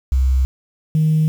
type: tone pair in turn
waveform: sine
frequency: 65.5 / 156.33 Hz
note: C2 / D#3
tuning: +2 / +9 cents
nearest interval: octave + minor third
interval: 1507 cents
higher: second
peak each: -11 dBFS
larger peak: neither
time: 0.12-0.45 / 0.95-1.28 s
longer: neither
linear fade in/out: 0 ms
effects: tanh soft clip ceiling -8 dBFS + 7-bit